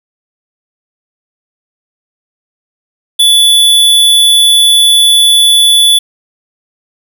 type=tone; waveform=square; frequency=3450 Hz; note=A7; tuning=35 cents flat; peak=-4 dBFS; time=3.19-5.99 s; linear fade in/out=10 ms; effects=none